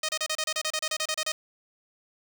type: tone bursts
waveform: 5% pulse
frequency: 622.3 Hz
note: D#5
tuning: in tune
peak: -15 dBFS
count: 15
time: 0.03-1.32 s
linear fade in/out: 5 ms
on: 58 ms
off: 30 ms
effects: 8-bit